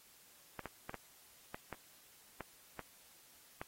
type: clicks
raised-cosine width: 0.5 ms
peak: -28 dBFS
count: 9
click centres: 0.593 / 0.657 / 0.895 / 0.943 / 1.545 / 1.727 / 2.407 / 2.793 / 3.615 s
effects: white hiss -63 dBFS RMS until 3.67 s + AAC 48 kbps